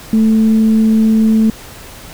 sine tone with frequency modulation, 220 Hz, A3, in tune, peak -7 dBFS, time 0.13-1.5 s, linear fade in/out 2 ms, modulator 222 Hz, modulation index 0.22, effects pink hiss -34 dBFS RMS until 2.13 s

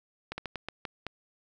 slowing click train, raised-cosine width 0.3 ms, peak -19 dBFS, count 7, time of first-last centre 0.32-1.067 s, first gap 60 ms, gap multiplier 1.29, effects none

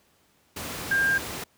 sine tone in noise, 1600 Hz, G6, 35 cents sharp, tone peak -20 dBFS, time 0.91-1.18 s, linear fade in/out 5 ms, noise pink, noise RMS -34 dBFS, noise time 0.56-1.44 s, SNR +11 dB, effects pink hiss -64 dBFS RMS until 1.57 s + high-pass 80 Hz 12 dB/octave

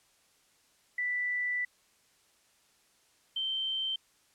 sine tone pair in turn, 1975.5 / 3117 Hz, B6 / G7, 0 / -11 cents, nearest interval minor sixth, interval 789 cents, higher second, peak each -29 / -30 dBFS, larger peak first, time 0.98-1.65 / 3.36-3.96 s, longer first, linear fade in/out 5 ms, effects white hiss -67 dBFS RMS until 4.34 s + low-pass 10000 Hz 12 dB/octave

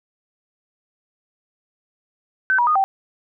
sine tone with pitch steps, 1532 / 962 / 1232 / 777 Hz, G6 / B5 / D#6 / G5, -40 / -46 / -17 / -16 cents, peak -14 dBFS, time 2.5-2.84 s, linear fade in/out 0 ms, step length 85 ms, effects none

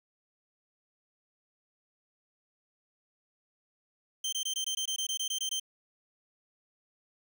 25% pulse tone bursts, 3126 Hz, G7, 6 cents flat, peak -27 dBFS, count 13, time 4.24-5.598 s, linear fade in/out 5 ms, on 86 ms, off 20 ms, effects none

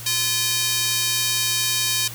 square tone with high-pass filter, 345.3 Hz, F4, 20 cents flat, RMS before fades -22 dBFS, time 0.06-2.08 s, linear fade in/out 5 ms, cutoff 3800 Hz, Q 0.92, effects added 116 Hz sine -37 dBFS peak until 2.14 s + white hiss -37 dBFS RMS until 2.14 s

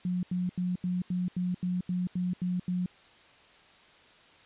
sine tone bursts, 180 Hz, F#3, 47 cents flat, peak -27 dBFS, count 11, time 0.05-2.86 s, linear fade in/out 2 ms, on 180 ms, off 83 ms, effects white hiss -57 dBFS RMS until 4.45 s + resampled to 8000 Hz

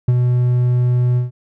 triangle tone with ADSR envelope, 123.47 Hz, B2, in tune, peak -6 dBFS, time 0.08-1.31 s, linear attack 5 ms, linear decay 39 ms, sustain -4 dB, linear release 140 ms, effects none

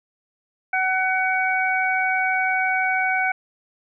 harmonic tone, 751 Hz, F#5, 26 cents sharp, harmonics 1 / 2 / 3, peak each -23 / -23 / -23 dBFS, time 0.73-3.32 s, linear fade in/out 5 ms, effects none

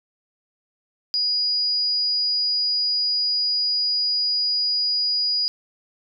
sine tone, 4900 Hz, D#8, 27 cents flat, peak -19 dBFS, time 1.14-5.48 s, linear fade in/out 0 ms, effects none

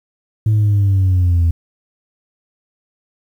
sine linear sweep, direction down, 109.3 to 82.41 Hz, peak -8 dBFS, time 0.46-1.51 s, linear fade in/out 5 ms, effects tanh soft clip ceiling -9 dBFS + 8-bit

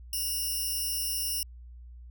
5% pulse tone pair together, 2854 / 5326 Hz, F7 / E8, +37 / +17 cents, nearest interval major seventh, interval 1080 cents, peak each -25 dBFS, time 0.13-1.43 s, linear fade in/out 2 ms, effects added 60 Hz sine -44 dBFS peak until 2.1 s

